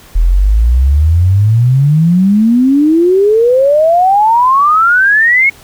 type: exponential sweep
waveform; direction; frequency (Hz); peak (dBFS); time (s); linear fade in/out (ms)
sine; up; 39.59 to 2217; -5; 0.15-5.5; 10
effects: pink hiss -39 dBFS RMS until 5.63 s